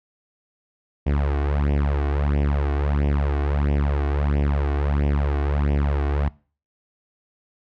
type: tone with flanger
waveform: sawtooth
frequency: 71.8 Hz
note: D2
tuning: 39 cents flat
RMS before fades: -21 dBFS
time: 1.06-6.29 s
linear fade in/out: 10 ms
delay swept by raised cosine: 0.35 to 2.75 ms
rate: 1.5 Hz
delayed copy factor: +0.8
effects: noise-tail reverb RT60 0.4 s tail -23 dB re dry + low-pass 2000 Hz 12 dB/octave